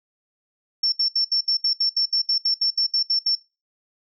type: tone bursts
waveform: sine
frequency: 5420 Hz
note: E8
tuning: 47 cents sharp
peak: -17 dBFS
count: 16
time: 0.83-3.353 s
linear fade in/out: 5 ms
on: 93 ms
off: 69 ms
effects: noise-tail reverb RT60 0.3 s tail -24 dB re dry